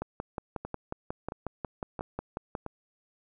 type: two click trains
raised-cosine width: 1 ms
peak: -22 / -19 dBFS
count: 4 / 15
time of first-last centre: 0.65-2.663 / 0.02-2.552 s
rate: 1.49 / 5.53 Hz
effects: none